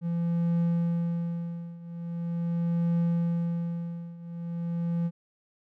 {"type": "tone with tremolo", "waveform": "triangle", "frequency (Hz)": 169.9, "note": "F3", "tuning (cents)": -47, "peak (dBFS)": -20, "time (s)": [0.01, 5.11], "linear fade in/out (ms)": 50, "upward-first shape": "triangle", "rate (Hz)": 0.42, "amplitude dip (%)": 90, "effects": []}